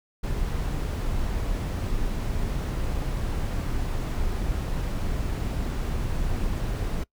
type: noise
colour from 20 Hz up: brown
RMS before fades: -27 dBFS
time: 0.23-7.04 s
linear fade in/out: 10 ms
effects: noise-tail reverb RT60 0.1 s tail -22 dB re dry